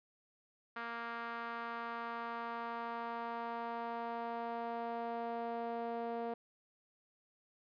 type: tone with band-pass filter sweep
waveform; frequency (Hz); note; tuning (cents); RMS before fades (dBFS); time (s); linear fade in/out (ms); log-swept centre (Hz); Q
sawtooth; 233.1; A#3; 0; -41; 0.76-6.34; 5; 1400 to 600; 2.1
effects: resampled to 11025 Hz